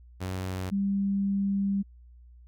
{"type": "tone pair in turn", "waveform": ["sawtooth", "sine"], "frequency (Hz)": [93.1, 197.9], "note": ["F#2", "G3"], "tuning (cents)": [11, 17], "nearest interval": "octave + minor second", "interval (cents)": 1306, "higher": "second", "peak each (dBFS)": [-27, -24], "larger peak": "second", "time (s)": [[0.2, 0.71], [0.71, 1.83]], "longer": "second", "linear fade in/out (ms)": 20, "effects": ["added 60 Hz sine -49 dBFS peak until 2.47 s"]}